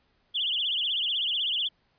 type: tone with vibrato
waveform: sine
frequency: 3150 Hz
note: G7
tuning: 8 cents sharp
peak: -25 dBFS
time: 0.34-1.69 s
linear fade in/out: 20 ms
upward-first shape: triangle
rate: 16 Hz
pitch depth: 220 cents each way
effects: pink hiss -69 dBFS RMS until 1.98 s + resampled to 11025 Hz

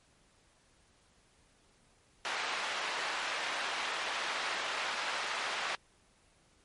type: band-pass noise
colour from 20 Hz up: pink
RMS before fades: -36 dBFS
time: 2.25-5.75 s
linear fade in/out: 0 ms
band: 870 to 3500 Hz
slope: 12 dB/octave
effects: pink hiss -67 dBFS RMS until 6.64 s + MP3 48 kbps

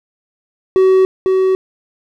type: tone with echo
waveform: triangle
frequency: 377.6 Hz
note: F#4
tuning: 35 cents sharp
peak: -5 dBFS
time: 0.76-1.05 s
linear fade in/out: 0 ms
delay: 500 ms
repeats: 1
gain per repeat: -3 dB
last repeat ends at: 1.55 s
effects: none

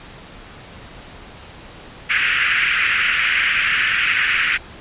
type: band-pass noise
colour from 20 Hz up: white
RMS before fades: -18 dBFS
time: 2.09-4.58 s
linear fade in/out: 20 ms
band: 1400 to 2800 Hz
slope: 48 dB/octave
effects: pink hiss -39 dBFS RMS until 4.8 s + resampled to 8000 Hz

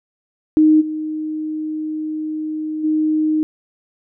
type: tone with level steps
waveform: sine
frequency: 310 Hz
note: D#4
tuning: 6 cents flat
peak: -8 / -21 / -14 dBFS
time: 0.57-3.43 s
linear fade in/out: 0 ms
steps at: 0.8 / 2.83 s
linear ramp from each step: 20 ms
effects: none

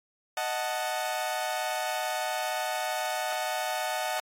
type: chord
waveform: sawtooth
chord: D# diminished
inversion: none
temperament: equal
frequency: 622.3 / 740 / 880 Hz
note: D#5 / F#5 / A5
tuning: 0 / 0 / 0 cents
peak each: -30 / -28 / -31 dBFS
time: 0.37-4.2 s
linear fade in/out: 2 ms
effects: AAC 48 kbps

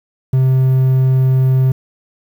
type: tone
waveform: triangle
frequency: 130.81 Hz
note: C3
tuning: in tune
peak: -7 dBFS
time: 0.33-1.72 s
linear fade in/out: 5 ms
effects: 7-bit

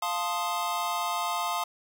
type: chord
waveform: square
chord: F dominant seventh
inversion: none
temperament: equal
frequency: 698.5 / 880 / 1046.5 / 1244.5 Hz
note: F5 / A5 / C6 / Eb6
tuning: 0 / 0 / 0 / 0 cents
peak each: -34 dBFS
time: 0.02-1.64 s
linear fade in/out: 5 ms
effects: none

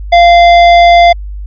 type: tone with tanh clipping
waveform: sine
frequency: 692 Hz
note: F5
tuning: 16 cents flat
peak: -3 dBFS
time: 0.12-1.13 s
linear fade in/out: 10 ms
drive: 16 dB
effects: added 50 Hz sine -19 dBFS peak until 1.46 s + resampled to 11025 Hz

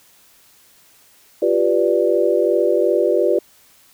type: chord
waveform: sine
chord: G dominant seventh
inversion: third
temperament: equal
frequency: 349.2 / 392 / 493.9 / 587.3 Hz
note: F4 / G4 / B4 / D5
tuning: 0 / 0 / 0 / 0 cents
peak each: -19 dBFS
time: 1.42-3.39 s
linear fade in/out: 5 ms
effects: white hiss -52 dBFS RMS until 3.93 s

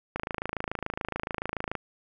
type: click train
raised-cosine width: 0.5 ms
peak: -15 dBFS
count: 44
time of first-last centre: 0.16-1.753 s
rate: 27 Hz
effects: none

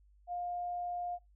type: tone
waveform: sine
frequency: 707 Hz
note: F5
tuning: 21 cents sharp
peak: -35 dBFS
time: 0.27-1.19 s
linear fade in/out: 50 ms
effects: noise-tail reverb RT60 0.2 s tail -24 dB re dry + added 50 Hz sine -61 dBFS peak until 1.35 s

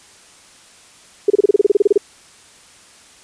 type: tone bursts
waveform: sine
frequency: 407.1 Hz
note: G#4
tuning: 35 cents flat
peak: -7 dBFS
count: 14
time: 1.28-1.978 s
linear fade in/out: 5 ms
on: 22 ms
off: 30 ms
effects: white hiss -46 dBFS RMS until 3.23 s + resampled to 22050 Hz

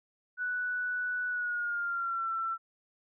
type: tone with pitch glide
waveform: sine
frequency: 1481 to 1342.5 Hz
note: F#6 to E6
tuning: +1 to +31 cents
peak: -30 dBFS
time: 0.37-2.58 s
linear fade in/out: 50 ms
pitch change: -170 cents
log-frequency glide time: 1.28-2.28 s
effects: none

